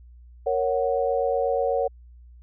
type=chord; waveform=sine; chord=F# major; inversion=first; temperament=equal; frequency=466.2 / 554.4 / 740 Hz; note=A#4 / C#5 / F#5; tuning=0 / 0 / 0 cents; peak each=-25 / -24 / -27 dBFS; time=0.46-1.88 s; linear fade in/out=10 ms; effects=added 60 Hz sine -45 dBFS peak until 2.42 s